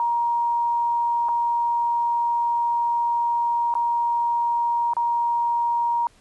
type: tone with dropouts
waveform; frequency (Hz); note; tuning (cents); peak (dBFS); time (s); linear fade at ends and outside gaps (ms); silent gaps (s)
sine; 943; A#5; +20; -19; 0-6.07; 1; 1.286-1.29 / 3.74-3.752 / 4.935-4.967
effects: pink hiss -57 dBFS RMS until 6.2 s + resampled to 24000 Hz